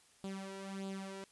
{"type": "tone with flanger", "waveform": "sawtooth", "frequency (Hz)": 193.9, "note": "G3", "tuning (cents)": -19, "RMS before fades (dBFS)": -44, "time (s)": [0.24, 1.24], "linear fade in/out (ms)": 0, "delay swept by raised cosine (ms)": [0.25, 2.15], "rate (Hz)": 1.6, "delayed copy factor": 0.7, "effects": ["white hiss -66 dBFS RMS until 1.31 s", "resampled to 24000 Hz"]}